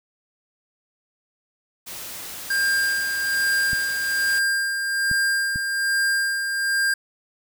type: noise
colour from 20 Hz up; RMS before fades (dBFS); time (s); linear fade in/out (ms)
white; -35; 1.86-4.4; 20
type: tone with tremolo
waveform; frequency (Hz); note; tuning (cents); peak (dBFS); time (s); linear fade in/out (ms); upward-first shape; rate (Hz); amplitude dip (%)
square; 1600; G6; +35; -19; 2.5-6.94; 5; sine; 1.2; 45
type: clicks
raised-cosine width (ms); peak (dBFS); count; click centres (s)
5; -19; 3; 3.732 / 5.114 / 5.559
effects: none